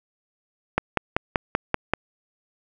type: click train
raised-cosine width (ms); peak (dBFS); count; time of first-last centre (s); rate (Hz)
0.5; -4; 7; 0.78-1.936; 5.19
effects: none